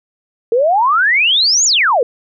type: exponential two-way sweep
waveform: sine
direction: up then down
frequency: 444.9 to 7150 to 444.9 Hz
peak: -9 dBFS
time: 0.52-2.03 s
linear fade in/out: 2 ms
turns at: 1.65 s
effects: none

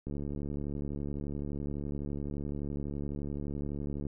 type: click train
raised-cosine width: 3 ms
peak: -25 dBFS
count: 288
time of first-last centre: 0.07-4.067 s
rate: 71.8 Hz
effects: none

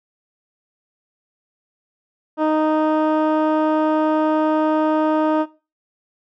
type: tone with low-pass filter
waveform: 15% pulse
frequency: 310.1 Hz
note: D#4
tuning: 6 cents flat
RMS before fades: -18 dBFS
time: 2.37-5.46 s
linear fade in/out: 50 ms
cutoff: 1100 Hz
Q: 0.68
effects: noise-tail reverb RT60 0.3 s tail -18 dB re dry

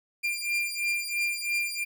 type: beating tone pair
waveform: 40% pulse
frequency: 2389 / 2392 Hz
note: D7 / D7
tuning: +29 / +31 cents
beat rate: 3 Hz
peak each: -29 / -30 dBFS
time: 0.23-1.85 s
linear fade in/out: 20 ms
effects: none

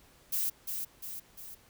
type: noise with echo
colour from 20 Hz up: violet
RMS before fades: -31 dBFS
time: 0.32-0.5 s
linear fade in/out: 10 ms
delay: 350 ms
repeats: 3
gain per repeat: -5 dB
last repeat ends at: 1.55 s
effects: pink hiss -61 dBFS RMS until 1.69 s

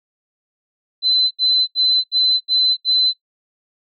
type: tone bursts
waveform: sine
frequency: 4043 Hz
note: B7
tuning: 40 cents sharp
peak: -12 dBFS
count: 6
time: 1.02-3.135 s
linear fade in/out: 50 ms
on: 290 ms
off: 75 ms
effects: noise-tail reverb RT60 0.1 s tail -21 dB re dry

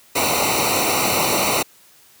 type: noise with comb filter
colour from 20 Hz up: pink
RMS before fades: -19 dBFS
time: 0.15-1.63 s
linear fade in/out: 10 ms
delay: 0.6 ms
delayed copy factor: -0.95
effects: white hiss -51 dBFS RMS until 2.2 s + high-pass 60 Hz 12 dB/octave

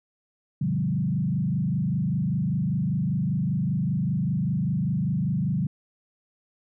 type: tone with frequency modulation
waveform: sine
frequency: 161.4 Hz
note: E3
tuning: 36 cents flat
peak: -22 dBFS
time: 0.61-5.67 s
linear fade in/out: 5 ms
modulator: 25.1 Hz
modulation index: 1.6
effects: none

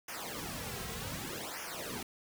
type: noise with flanger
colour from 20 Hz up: pink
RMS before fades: -41 dBFS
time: 0.08-2.03 s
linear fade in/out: 5 ms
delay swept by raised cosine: 0.24 to 3.44 ms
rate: 0.65 Hz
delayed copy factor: -0.95
effects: none

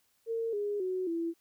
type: tone with pitch steps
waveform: sine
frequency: 456.3 / 411.2 / 370.6 / 334 Hz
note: A#4 / G#4 / F#4 / E4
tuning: -37 / -17 / +3 / +23 cents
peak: -30 dBFS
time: 0.26-1.34 s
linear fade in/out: 50 ms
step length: 270 ms
effects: white hiss -72 dBFS RMS until 1.4 s

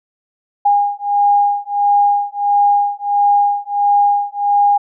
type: beating tone pair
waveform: sine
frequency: 814 / 815.5 Hz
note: G#5 / G#5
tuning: -35 / -32 cents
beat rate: 1.5 Hz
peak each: -14 dBFS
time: 0.65-4.78 s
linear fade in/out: 10 ms
effects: none

